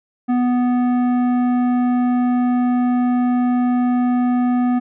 sine tone with tanh clipping, 246.9 Hz, B3, in tune, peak -16 dBFS, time 0.28-4.8 s, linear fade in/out 20 ms, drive 12 dB, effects none

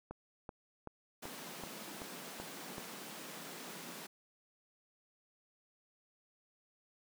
click train, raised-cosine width 1 ms, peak -30 dBFS, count 8, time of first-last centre 0.11-2.782 s, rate 2.62 Hz
pink high-pass noise, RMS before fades -48 dBFS, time 1.22-4.07 s, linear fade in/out 10 ms, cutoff 160 Hz, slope 48 dB/octave
effects none

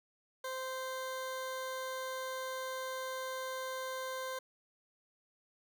20% pulse tone, 520 Hz, C5, 11 cents flat, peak -33 dBFS, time 0.44-4.39 s, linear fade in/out 5 ms, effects none

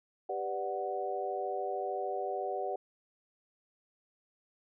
sine chord, G major seventh, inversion none, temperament equal, 392 / 493.9 / 587.3 / 740 Hz, G4 / B4 / D5 / F#5, 0 / 0 / 0 / 0 cents, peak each -38 / -40 / -39 / -36 dBFS, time 0.29-2.76 s, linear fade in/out 5 ms, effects none

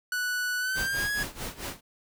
45% pulse tone with pitch glide, 1480 to 1670.9 Hz, F#6 to G#6, 0 to +10 cents, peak -27 dBFS, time 0.12-1.23 s, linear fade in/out 2 ms, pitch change +210 cents, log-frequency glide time 0.59-1.11 s
pink noise with tremolo, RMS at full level -34 dBFS, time 0.74-1.81 s, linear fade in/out 50 ms, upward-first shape sine, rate 4.6 Hz, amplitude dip 85%
effects none

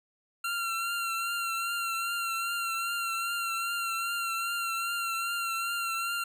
25% pulse tone with vibrato, 1371 Hz, F6, 32 cents flat, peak -26 dBFS, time 0.44-6.24 s, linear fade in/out 5 ms, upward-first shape triangle, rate 2.5 Hz, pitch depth 35 cents each way, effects none

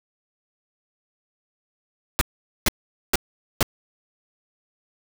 pink noise bursts, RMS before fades -18 dBFS, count 4, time 2.19-3.628 s, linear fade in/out 0 ms, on 22 ms, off 450 ms, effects none

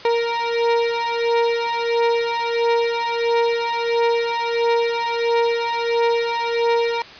30% pulse beating tone pair, 466.2 / 467.7 Hz, A#4 / A#4, 0 / +6 cents, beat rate 1.5 Hz, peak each -18 dBFS, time 0.05-7.02 s, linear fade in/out 2 ms, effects white hiss -39 dBFS RMS until 7.19 s + resampled to 11025 Hz

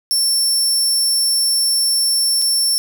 25% pulse tone with dropouts, 5420 Hz, E8, 47 cents sharp, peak -9 dBFS, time 0.11-2.78 s, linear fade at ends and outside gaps 0 ms, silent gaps 2.417-2.421 s, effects none

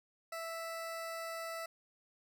20% pulse tone, 659.3 Hz, E5, in tune, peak -35 dBFS, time 0.32-1.66 s, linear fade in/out 5 ms, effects none

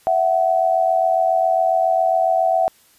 sine tone pair together, 662.7 / 750 Hz, E5 / F#5, +9 / +23 cents, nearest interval major second, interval 214 cents, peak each -17 dBFS, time 0.07-2.68 s, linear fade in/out 0 ms, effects white hiss -54 dBFS RMS until 2.98 s + resampled to 32000 Hz

